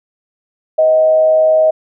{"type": "tone with frequency modulation", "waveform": "sine", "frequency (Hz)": 630, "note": "D#5", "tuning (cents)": 21, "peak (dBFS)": -7, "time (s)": [0.78, 1.71], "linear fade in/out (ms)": 10, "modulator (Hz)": 130, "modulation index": 0.26, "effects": []}